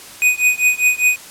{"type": "tone with tremolo", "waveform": "square", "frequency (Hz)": 2489, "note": "D#7", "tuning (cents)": 0, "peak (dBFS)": -9, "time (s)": [0.22, 1.16], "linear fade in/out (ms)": 0, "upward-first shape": "triangle", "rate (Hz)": 5, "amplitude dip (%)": 100, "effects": ["white hiss -37 dBFS RMS until 1.3 s", "low-pass 12000 Hz 12 dB/octave"]}